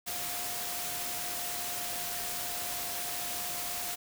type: tone in noise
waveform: sine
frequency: 708 Hz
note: F5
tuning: 23 cents sharp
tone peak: -44 dBFS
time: 0.06-3.96 s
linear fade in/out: 20 ms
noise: white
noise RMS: -36 dBFS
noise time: 0.06-3.96 s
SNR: -11 dB
effects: none